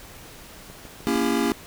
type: click train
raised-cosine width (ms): 2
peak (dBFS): -29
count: 4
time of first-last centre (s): 0.7-1.158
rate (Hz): 6.55
type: chord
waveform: square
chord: A# diminished seventh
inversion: none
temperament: just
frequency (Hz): 233.1 / 279.7 / 335.6 / 402.8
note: A#3 / C#4 / E4 / G4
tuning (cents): 0 / +16 / +31 / +47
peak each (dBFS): -26 / -26 / -28 / -28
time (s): 1.07-1.52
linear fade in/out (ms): 0
effects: pink hiss -44 dBFS RMS until 1.66 s